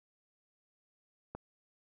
click, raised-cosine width 1 ms, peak -27 dBFS, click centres 1.35 s, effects none

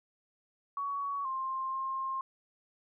sine tone with pitch steps, 1123 / 1056 / 1063 Hz, C#6 / C6 / C6, +22 / +16 / +27 cents, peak -32 dBFS, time 0.77-2.21 s, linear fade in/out 2 ms, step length 480 ms, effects none

